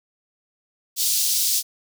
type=high-pass noise; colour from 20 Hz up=pink; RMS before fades=-21 dBFS; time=0.96-1.63 s; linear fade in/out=50 ms; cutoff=4200 Hz; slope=24 dB/octave; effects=none